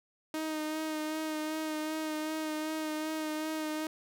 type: tone with vibrato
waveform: sawtooth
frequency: 311.1 Hz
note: D#4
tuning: in tune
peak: -29 dBFS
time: 0.34-3.87 s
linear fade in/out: 2 ms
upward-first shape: sine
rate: 2.6 Hz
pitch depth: 22 cents each way
effects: none